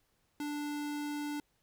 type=tone; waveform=square; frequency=293.7 Hz; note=D4; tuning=in tune; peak=-36 dBFS; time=0.4-1.4 s; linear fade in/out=2 ms; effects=pink hiss -75 dBFS RMS until 1.62 s